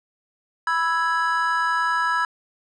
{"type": "chord", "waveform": "triangle", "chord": "E major", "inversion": "second", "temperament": "equal", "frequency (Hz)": [987.8, 1318.5, 1661.2], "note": ["B5", "E6", "G#6"], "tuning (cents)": [0, 0, 0], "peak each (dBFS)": -22, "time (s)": [0.67, 2.25], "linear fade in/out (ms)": 2, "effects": ["resampled to 22050 Hz"]}